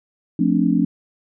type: chord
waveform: sine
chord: D minor seventh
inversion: first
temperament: just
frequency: 176.2 / 220.2 / 264.3 / 293.7 Hz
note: F3 / A3 / C4 / D4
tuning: +16 / +2 / +18 / 0 cents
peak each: -20 dBFS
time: 0.39-0.85 s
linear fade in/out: 5 ms
effects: none